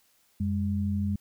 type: tone pair together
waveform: sine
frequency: 90.5 / 203.2 Hz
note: F#2 / G#3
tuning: -38 / -38 cents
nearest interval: octave + major second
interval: 1400 cents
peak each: -28 dBFS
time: 0.4-1.16 s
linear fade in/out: 5 ms
effects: white hiss -66 dBFS RMS until 1.2 s